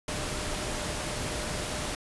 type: tone in noise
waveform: sine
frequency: 603 Hz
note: D5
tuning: 46 cents sharp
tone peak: -42 dBFS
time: 0.08-1.95 s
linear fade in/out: 2 ms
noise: pink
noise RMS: -33 dBFS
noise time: 0.08-1.95 s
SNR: -12 dB
effects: resampled to 24000 Hz